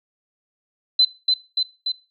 sine tone with echo, 4043 Hz, B7, 40 cents sharp, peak -11 dBFS, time 0.99-1.05 s, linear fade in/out 5 ms, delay 290 ms, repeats 3, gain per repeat -3 dB, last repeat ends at 1.92 s, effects noise-tail reverb RT60 0.3 s tail -19 dB re dry

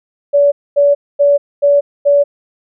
sine tone bursts, 572 Hz, D5, 46 cents flat, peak -6 dBFS, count 5, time 0.33-2.24 s, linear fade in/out 20 ms, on 190 ms, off 240 ms, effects none

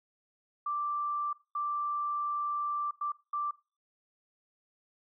sine tone bursts at uneven times, 1174.7 Hz, D6, in tune, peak -30 dBFS, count 4, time 0.66-1.33 / 1.55-2.91 / 3.01-3.12 / 3.33-3.51 s, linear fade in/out 5 ms, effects noise-tail reverb RT60 0.3 s tail -20 dB re dry

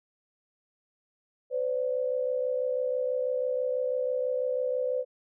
sine tone pair together, 508.9 / 575 Hz, C5 / D5, -48 / -37 cents, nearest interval major second, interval 211 cents, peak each -27 / -32 dBFS, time 1.5-5.05 s, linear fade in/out 50 ms, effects none

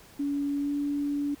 sine tone with pitch glide, 284.3 to 287.3 Hz, C#4 to D4, +44 to -38 cents, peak -26 dBFS, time 0.19-1.35 s, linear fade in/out 10 ms, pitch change +18 cents, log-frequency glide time 0.62-0.7 s, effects pink hiss -53 dBFS RMS until 1.4 s

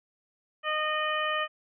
harmonic tone with a mistuned harmonic, 615 Hz, D#5, 20 cents flat, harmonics 1 / 2 / 3 / 4 / 5, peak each -33 / -30 / -32 / -37 / -35 dBFS, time 0.63-1.48 s, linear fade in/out 50 ms, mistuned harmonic 5, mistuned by -33 cents, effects none

